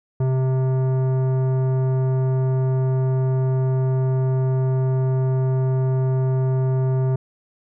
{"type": "tone with tanh clipping", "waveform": "sine", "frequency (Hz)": 130.6, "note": "C3", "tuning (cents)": -3, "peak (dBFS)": -19, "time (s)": [0.2, 7.16], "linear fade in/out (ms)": 5, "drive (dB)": 14, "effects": []}